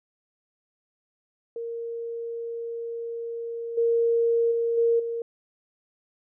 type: tone with level steps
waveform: sine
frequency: 464.5 Hz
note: A#4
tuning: 6 cents flat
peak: -30 / -19 / -22 / -18 / -27 dBFS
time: 1.56-5.22 s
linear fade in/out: 2 ms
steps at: 3.77 / 4.51 / 4.77 / 4.99 s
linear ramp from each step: 10 ms
effects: none